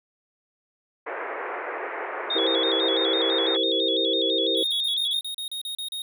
pink band-pass noise, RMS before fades -32 dBFS, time 1.06-3.57 s, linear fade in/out 10 ms, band 360 to 2200 Hz, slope 48 dB/octave
sine tone with vibrato, 3525 Hz, A7, 2 cents sharp, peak -23 dBFS, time 2.3-5.2 s, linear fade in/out 5 ms, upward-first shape square, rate 6 Hz, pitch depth 74 cents each way
sine chord, C dominant seventh, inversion first, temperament equal, 329.6 / 392 / 466.2 / 523.3 Hz, E4 / G4 / Bb4 / C5, 0 / 0 / 0 / 0 cents, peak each -29 dBFS, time 2.35-4.63 s, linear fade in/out 5 ms
square tone bursts, 3729 Hz, A#7, in tune, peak -30 dBFS, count 11, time 4.57-6.02 s, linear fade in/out 2 ms, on 100 ms, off 35 ms
effects none

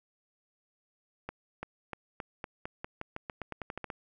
accelerating click train, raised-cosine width 0.5 ms, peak -22 dBFS, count 17, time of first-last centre 1.29-3.902 s, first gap 340 ms, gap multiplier 0.89, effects none

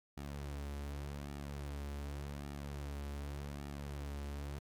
sawtooth tone with flanger, 71.3 Hz, C#2, 49 cents sharp, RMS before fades -43 dBFS, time 0.17-4.59 s, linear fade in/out 5 ms, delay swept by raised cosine 1.9 to 6.4 ms, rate 0.86 Hz, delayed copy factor -0.55, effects MP3 96 kbps

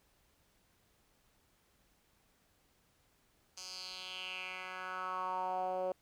10% pulse tone with band-pass filter sweep, 185 Hz, F#3, in tune, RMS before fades -40 dBFS, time 3.57-5.92 s, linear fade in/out 2 ms, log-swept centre 5800 to 540 Hz, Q 4, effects pink hiss -72 dBFS RMS until 6.01 s

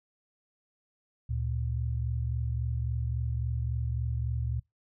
sine tone pair together, 72.91 / 116.54 Hz, D2 / A#2, -12 / 0 cents, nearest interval minor sixth, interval 812 cents, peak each -31 / -31 dBFS, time 1.29-4.6 s, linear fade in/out 10 ms, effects noise-tail reverb RT60 0.2 s tail -26 dB re dry

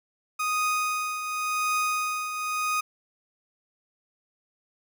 30% pulse tone with tremolo, 1244.5 Hz, D#6, in tune, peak -20 dBFS, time 0.39-2.81 s, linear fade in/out 10 ms, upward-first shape triangle, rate 0.91 Hz, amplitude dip 60%, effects none

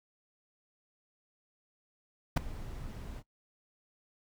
brown noise with ADSR envelope, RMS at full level -18 dBFS, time 2.36-3.23 s, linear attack 14 ms, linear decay 4 ms, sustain -24 dB, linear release 46 ms, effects noise-tail reverb RT60 0.1 s tail -19 dB re dry

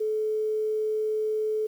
sine tone, 431.7 Hz, A4, 33 cents flat, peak -24 dBFS, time 0-1.67 s, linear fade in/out 10 ms, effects 9-bit

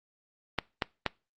clicks, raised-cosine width 0.3 ms, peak -10 dBFS, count 3, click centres 0.587 / 0.822 / 1.063 s, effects noise-tail reverb RT60 0.3 s tail -23 dB re dry + Opus 32 kbps

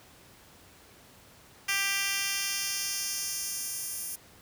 10% pulse tone with high-pass filter sweep, 394.6 Hz, G4, 11 cents sharp, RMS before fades -32 dBFS, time 1.68-4.16 s, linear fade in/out 10 ms, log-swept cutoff 2300 to 9900 Hz, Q 1.1, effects pink hiss -55 dBFS RMS until 4.41 s + high-pass 60 Hz 12 dB/octave

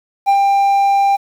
triangle tone with ADSR envelope, 794 Hz, G5, 22 cents sharp, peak -6 dBFS, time 0.26-1.17 s, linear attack 29 ms, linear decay 68 ms, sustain -2 dB, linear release 19 ms, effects 7-bit

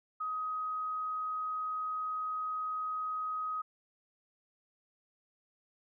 sine tone, 1259 Hz, D#6, 20 cents sharp, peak -33 dBFS, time 0.2-3.62 s, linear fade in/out 10 ms, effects none

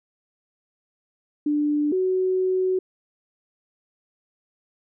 sine tone pair in turn, 295.7 / 372.6 Hz, D4 / F#4, +12 / +12 cents, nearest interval major third, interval 400 cents, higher second, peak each -19 dBFS, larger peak neither, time 1.46-1.92 / 1.92-2.79 s, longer second, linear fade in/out 5 ms, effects none

